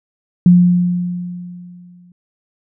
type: tone with exponential decay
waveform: sine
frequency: 177.3 Hz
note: F3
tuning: 26 cents sharp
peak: -3 dBFS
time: 0.46-2.12 s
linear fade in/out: 2 ms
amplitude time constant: 360 ms
effects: none